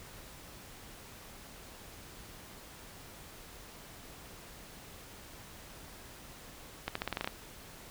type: accelerating click train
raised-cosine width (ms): 0.3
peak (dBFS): -17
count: 9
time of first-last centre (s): 6.88-7.275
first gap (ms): 74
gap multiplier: 0.88
effects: pink hiss -51 dBFS RMS until 7.9 s